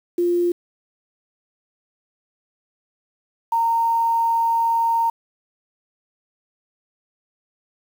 sine tone pair in turn, 349.1 / 920.7 Hz, F4 / A#5, -1 / -22 cents, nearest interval octave + perfect fourth, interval 1679 cents, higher second, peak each -16 dBFS, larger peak neither, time 0.18-0.52 / 3.52-5.1 s, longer second, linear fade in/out 5 ms, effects 7-bit

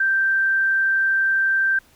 sine tone, 1568 Hz, G6, in tune, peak -16 dBFS, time 0-1.79 s, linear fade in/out 5 ms, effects pink hiss -55 dBFS RMS until 1.95 s

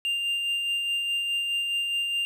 triangle tone with tremolo, 2794 Hz, F7, in tune, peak -22 dBFS, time 0.05-2.25 s, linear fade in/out 0 ms, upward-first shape sine, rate 4.8 Hz, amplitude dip 30%, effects none

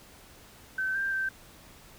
sine tone with pitch steps, 1536 / 1583 / 1558 Hz, G6 / G6 / G6, -36 / +17 / -11 cents, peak -27 dBFS, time 0.78-1.29 s, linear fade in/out 5 ms, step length 170 ms, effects pink hiss -53 dBFS RMS until 1.98 s

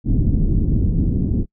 pink low-pass noise, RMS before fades -17 dBFS, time 0.04-1.46 s, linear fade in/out 50 ms, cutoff 280 Hz, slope 24 dB/octave, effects noise-tail reverb RT60 0.1 s tail -26 dB re dry

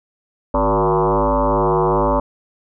sine tone with frequency modulation, 261.9 Hz, C4, 2 cents sharp, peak -13 dBFS, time 0.54-2.2 s, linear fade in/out 5 ms, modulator 105 Hz, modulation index 8, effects none

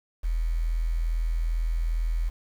sine tone with quantisation, 41.2 Hz, E1, in tune, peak -23 dBFS, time 0.23-2.3 s, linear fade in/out 20 ms, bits 8, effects none

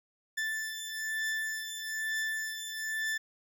40% pulse beating tone pair, 1760 / 1761.1 Hz, A6 / A6, 0 / +1 cents, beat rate 1.1 Hz, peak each -37 / -34 dBFS, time 0.37-3.18 s, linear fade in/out 10 ms, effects none

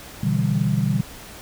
sine chord, E minor seventh, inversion second, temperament equal, 123.47 / 146.83 / 164.81 / 196 Hz, B2 / D3 / E3 / G3, 0 / 0 / 0 / 0 cents, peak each -23 / -23 / -25 / -23 dBFS, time 0.23-1.01 s, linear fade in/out 5 ms, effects pink hiss -40 dBFS RMS until 1.41 s

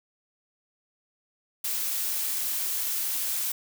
blue noise, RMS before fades -29 dBFS, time 1.64-3.52 s, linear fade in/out 5 ms, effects none

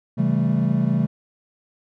triangle chord, A dominant seventh, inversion first, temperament equal with one note detuned, 135.19 / 164.81 / 196 / 220 Hz, C#3 / E3 / G3 / A3, -43 / 0 / 0 / 0 cents, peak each -21 dBFS, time 0.17-1.07 s, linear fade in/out 20 ms, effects none

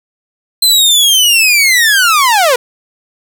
sawtooth linear sweep, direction down, 4124 to 466.2 Hz, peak -3 dBFS, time 0.62-2.56 s, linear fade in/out 5 ms, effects none

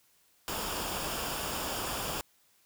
pink noise with comb filter, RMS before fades -35 dBFS, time 0.48-2.21 s, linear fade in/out 0 ms, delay 0.49 ms, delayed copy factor -0.55, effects white hiss -67 dBFS RMS until 2.65 s

